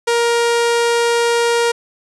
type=tone; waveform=sawtooth; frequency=470 Hz; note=A#4; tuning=14 cents sharp; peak=-9 dBFS; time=0.07-1.72 s; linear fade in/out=10 ms; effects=resampled to 24000 Hz + 8-bit